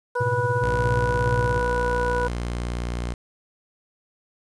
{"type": "harmonic tone", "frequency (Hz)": 490, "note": "B4", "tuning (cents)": -14, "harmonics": [1, 2, 3], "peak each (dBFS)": [-24, -26, -29], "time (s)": [0.15, 2.28], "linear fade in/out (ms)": 10}
{"type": "tone with tremolo", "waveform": "triangle", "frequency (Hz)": 116.8, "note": "A#2", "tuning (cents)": 4, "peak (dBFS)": -18, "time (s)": [0.2, 1.61], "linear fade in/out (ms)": 10, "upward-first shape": "sine", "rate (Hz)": 17, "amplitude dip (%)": 95}
{"type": "tone", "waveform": "sawtooth", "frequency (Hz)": 59.6, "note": "A#1", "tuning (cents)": 39, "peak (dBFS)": -22, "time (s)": [0.63, 3.14], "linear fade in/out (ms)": 5}
{"effects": ["resampled to 22050 Hz", "8-bit"]}